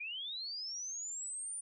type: linear sweep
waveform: sine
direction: up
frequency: 2349 to 9397 Hz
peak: -39 dBFS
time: 0-1.61 s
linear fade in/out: 10 ms
effects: none